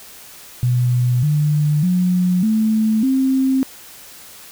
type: tone with pitch steps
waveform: sine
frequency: 123.47 / 149.4 / 180.77 / 218.7 / 264.7 Hz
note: B2 / D3 / F#3 / A3 / C4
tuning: 0 / +30 / -40 / -10 / +20 cents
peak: -13 dBFS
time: 0.63-3.63 s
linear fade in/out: 0 ms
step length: 600 ms
effects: white hiss -40 dBFS RMS until 4.51 s